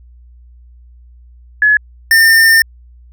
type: tone pair in turn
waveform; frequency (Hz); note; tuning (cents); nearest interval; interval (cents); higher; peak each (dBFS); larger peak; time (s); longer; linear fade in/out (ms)
sine / square; 1700 / 1806.3; G#6 / A6; +40 / +45; minor second; 105; second; -6; neither; 1.62-1.77 / 2.11-2.62; second; 2
effects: added 60 Hz sine -38 dBFS peak until 3.12 s